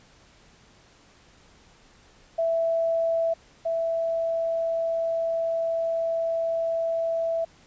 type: tone pair in turn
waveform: sine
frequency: 661 / 661 Hz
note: E5 / E5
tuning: +5 / +5 cents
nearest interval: unison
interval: 0 cents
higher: neither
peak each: -21 / -23 dBFS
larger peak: first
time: 2.38-3.34 / 3.65-7.45 s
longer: second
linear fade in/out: 10 ms
effects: pink hiss -56 dBFS RMS until 7.66 s + resampled to 16000 Hz